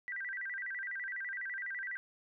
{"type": "tone with vibrato", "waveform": "sine", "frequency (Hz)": 1760, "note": "A6", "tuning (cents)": 0, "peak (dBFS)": -37, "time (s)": [0.08, 1.97], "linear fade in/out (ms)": 0, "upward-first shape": "square", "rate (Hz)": 12, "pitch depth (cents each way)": 190, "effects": []}